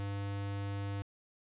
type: tone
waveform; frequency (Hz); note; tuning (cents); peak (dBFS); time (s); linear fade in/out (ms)
square; 100; G2; +35; -36; 0-1.02; 0
effects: resampled to 8000 Hz + 12-bit